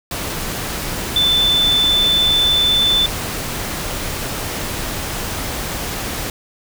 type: tone in noise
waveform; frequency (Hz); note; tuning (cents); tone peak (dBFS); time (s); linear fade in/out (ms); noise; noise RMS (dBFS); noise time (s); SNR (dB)
sine; 3520; A7; 0; -12; 1.16-3.06; 2; pink; -24; 0.11-6.3; +9
effects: none